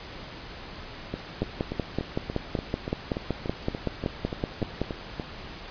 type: two click trains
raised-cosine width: 2 ms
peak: -17 / -12 dBFS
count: 15 / 19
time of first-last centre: 1.14-5.198 / 1.42-4.816 s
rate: 3.45 / 5.3 Hz
effects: pink hiss -41 dBFS RMS until 5.7 s + resampled to 11025 Hz